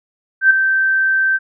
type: tone with ADSR envelope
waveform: sine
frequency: 1556 Hz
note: G6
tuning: 13 cents flat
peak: -4 dBFS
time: 0.41-1.39 s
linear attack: 93 ms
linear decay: 9 ms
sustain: -8 dB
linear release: 36 ms
effects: none